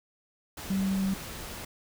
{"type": "tone in noise", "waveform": "sine", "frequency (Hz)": 192.9, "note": "G3", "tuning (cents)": -28, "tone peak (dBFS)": -25, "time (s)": [0.7, 1.14], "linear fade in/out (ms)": 5, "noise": "pink", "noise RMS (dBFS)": -40, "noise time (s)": [0.57, 1.65], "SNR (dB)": 12, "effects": []}